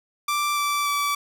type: tone with pitch steps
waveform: sawtooth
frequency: 1174.7 / 1163.9 / 1153.2 Hz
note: D6 / D6 / D6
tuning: 0 / -16 / -32 cents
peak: -18 dBFS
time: 0.28-1.15 s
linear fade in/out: 5 ms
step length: 290 ms
effects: none